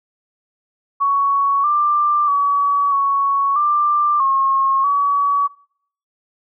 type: tone with pitch steps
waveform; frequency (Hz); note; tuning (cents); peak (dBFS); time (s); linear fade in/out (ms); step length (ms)
sine; 1116 / 1185 / 1136 / 1112 / 1185 / 1082 / 1135; C#6 / D6 / C#6 / C#6 / D6 / C#6 / C#6; +11 / +15 / +42 / +5 / +15 / -42 / +41; -13; 1-5.48; 20; 640
effects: noise-tail reverb RT60 0.6 s tail -21 dB re dry